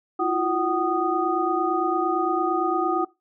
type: tone cluster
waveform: sine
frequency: 330.1 / 358.9 / 754 / 1237 Hz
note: E4 / F4 / F#5 / D#6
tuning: +2 / +47 / +32 / -10 cents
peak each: -26 dBFS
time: 0.19-3.05 s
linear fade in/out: 10 ms
effects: noise-tail reverb RT60 0.2 s tail -19 dB re dry